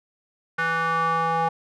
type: tone with band-pass filter sweep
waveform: square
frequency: 164.81 Hz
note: E3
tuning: in tune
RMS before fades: -23 dBFS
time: 0.58-1.49 s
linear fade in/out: 10 ms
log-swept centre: 1500 to 900 Hz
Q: 4.2
effects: none